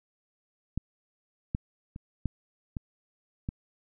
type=clicks; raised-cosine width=5 ms; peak=-17 / -16 / -28 / -16 / -21 / -19 dBFS; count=6; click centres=0.776 / 1.549 / 1.961 / 2.257 / 2.768 / 3.489 s; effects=none